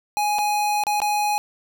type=tone with dropouts; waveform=square; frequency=833 Hz; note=G#5; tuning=5 cents sharp; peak=-20 dBFS; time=0.17-1.38 s; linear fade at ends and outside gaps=0 ms; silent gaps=0.385-0.389 / 0.837-0.868 / 1.002-1.018 s; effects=none